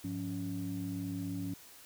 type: tone cluster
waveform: sine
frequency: 104 / 178.9 / 279.9 Hz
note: G#2 / F3 / C#4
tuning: +3 / +42 / +17 cents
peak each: -40 / -39 / -37 dBFS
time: 0.04-1.54 s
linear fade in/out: 5 ms
effects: tanh soft clip ceiling -29 dBFS + white hiss -55 dBFS RMS until 1.85 s